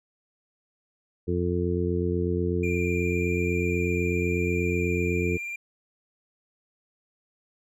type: harmonic tone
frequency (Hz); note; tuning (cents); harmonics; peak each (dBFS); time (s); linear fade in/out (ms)
88.1; F2; +16; 1 / 2 / 3 / 4 / 5; -28 / -30 / -33 / -29 / -30; 1.27-5.38; 20
type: tone with vibrato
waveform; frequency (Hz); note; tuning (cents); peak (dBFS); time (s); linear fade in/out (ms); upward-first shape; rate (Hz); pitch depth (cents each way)
triangle; 2384; D7; +25; -30; 2.63-5.56; 5; triangle; 19; 24
effects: none